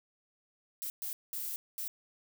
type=noise bursts at uneven times; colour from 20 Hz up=violet; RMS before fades=-38 dBFS; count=4; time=0.82-0.9 / 1.02-1.13 / 1.33-1.56 / 1.78-1.88 s; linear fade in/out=0 ms; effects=none